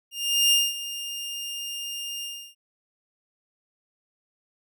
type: tone with ADSR envelope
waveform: sawtooth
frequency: 2812 Hz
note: F7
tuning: 11 cents sharp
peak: -13 dBFS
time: 0.11-2.55 s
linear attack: 410 ms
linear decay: 210 ms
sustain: -15 dB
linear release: 320 ms
effects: none